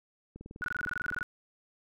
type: click train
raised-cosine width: 3 ms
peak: -32 dBFS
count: 18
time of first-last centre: 0.36-1.214 s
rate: 19.9 Hz
type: tone bursts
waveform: sine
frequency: 1465 Hz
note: F#6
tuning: 18 cents flat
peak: -30 dBFS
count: 15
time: 0.62-1.229 s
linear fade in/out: 0 ms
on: 21 ms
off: 21 ms
effects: none